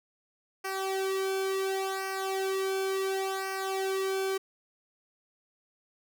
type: tone with flanger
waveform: sawtooth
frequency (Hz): 384.5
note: G4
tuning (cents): -33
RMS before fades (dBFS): -31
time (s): 0.64-4.38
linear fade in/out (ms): 10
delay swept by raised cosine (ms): 0.27 to 1.57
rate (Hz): 0.7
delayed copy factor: -0.8
effects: none